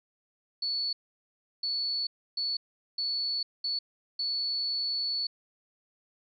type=tone bursts at uneven times; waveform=sine; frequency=4435 Hz; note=C#8; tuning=in tune; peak=-28 dBFS; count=6; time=0.62-0.93 / 1.63-2.07 / 2.37-2.57 / 2.98-3.43 / 3.64-3.79 / 4.19-5.27 s; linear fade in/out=5 ms; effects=none